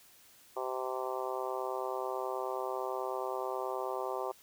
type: harmonic tone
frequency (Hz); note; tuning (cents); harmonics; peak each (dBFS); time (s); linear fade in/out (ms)
129.3; C3; -20; 3 / 4 / 5 / 6 / 7 / 8 / 9; -39 / -40 / -41 / -42 / -42 / -43 / -44; 0.56-4.32; 10
effects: white hiss -60 dBFS RMS until 4.42 s